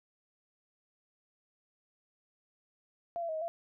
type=tone with pitch steps; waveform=sine; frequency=686 / 674 / 634 / 630 / 676 Hz; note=F5 / E5 / D#5 / D#5 / E5; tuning=-31 / +38 / +32 / +21 / +43 cents; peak=-33 dBFS; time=3.16-3.48 s; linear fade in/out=0 ms; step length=64 ms; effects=none